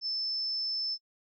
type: tone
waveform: sine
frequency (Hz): 5274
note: E8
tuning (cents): 0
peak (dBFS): -30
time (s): 0.01-0.98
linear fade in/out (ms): 50
effects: noise-tail reverb RT60 0.1 s tail -25 dB re dry